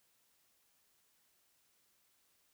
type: silence
effects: white hiss -74 dBFS RMS until 2.53 s